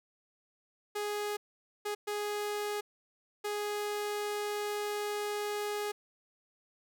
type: tone bursts at uneven times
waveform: sawtooth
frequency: 415.3 Hz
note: G#4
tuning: in tune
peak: -29 dBFS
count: 4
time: 0.95-1.37 / 1.85-1.95 / 2.07-2.81 / 3.44-5.92 s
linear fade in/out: 10 ms
effects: none